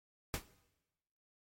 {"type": "noise with exponential decay", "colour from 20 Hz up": "pink", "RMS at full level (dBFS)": -33, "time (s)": [0.34, 0.46], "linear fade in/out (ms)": 0, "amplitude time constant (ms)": 26, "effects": ["noise-tail reverb RT60 1.0 s tail -18 dB re dry", "MP3 64 kbps"]}